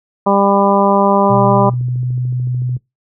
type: harmonic tone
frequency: 199 Hz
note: G3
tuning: 26 cents sharp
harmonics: 1 / 2 / 3 / 4 / 5 / 6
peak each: -15 / -17 / -15 / -17 / -15 / -21 dBFS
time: 0.26-1.7 s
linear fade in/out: 10 ms
type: tone with pitch glide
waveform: sine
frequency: 123.47 to 125.12 Hz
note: B2 to B2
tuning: 0 to +23 cents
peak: -15 dBFS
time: 1.29-2.78 s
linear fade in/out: 20 ms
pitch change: +23 cents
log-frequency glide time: 1.64-2.07 s
type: click train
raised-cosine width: 3 ms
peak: -24 dBFS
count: 20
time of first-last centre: 1.37-2.767 s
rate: 13.6 Hz
effects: noise-tail reverb RT60 0.2 s tail -23 dB re dry